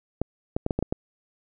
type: clicks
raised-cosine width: 2 ms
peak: -11 dBFS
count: 7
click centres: 0.216 / 0.565 / 0.664 / 0.708 / 0.79 / 0.826 / 0.925 s
effects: none